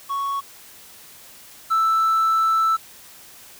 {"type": "tone pair in turn", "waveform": "triangle", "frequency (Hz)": [1111, 1321.2], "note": ["C#6", "E6"], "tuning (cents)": [4, 4], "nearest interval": "minor third", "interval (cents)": 300, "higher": "second", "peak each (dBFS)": [-20, -13], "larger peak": "second", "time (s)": [[0.09, 0.41], [1.7, 2.77]], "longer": "second", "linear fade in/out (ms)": 20, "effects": ["tanh soft clip ceiling -11 dBFS", "white hiss -45 dBFS RMS until 3.59 s"]}